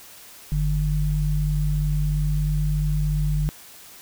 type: tone pair together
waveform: sine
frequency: 47.03 / 150.1 Hz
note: F#1 / D3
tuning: +29 / +38 cents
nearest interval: octave + minor sixth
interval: 2009 cents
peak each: -22 dBFS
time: 0.52-3.49 s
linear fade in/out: 0 ms
effects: white hiss -45 dBFS RMS until 4.01 s